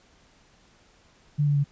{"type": "tone with pitch steps", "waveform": "sine", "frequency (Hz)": [146.83, 144.56, 142.32], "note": ["D3", "D3", "C#3"], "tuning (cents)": [0, -27, 46], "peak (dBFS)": -19, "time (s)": [1.38, 1.644], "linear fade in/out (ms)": 20, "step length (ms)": 88, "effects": ["pink hiss -59 dBFS RMS until 1.71 s", "resampled to 16000 Hz"]}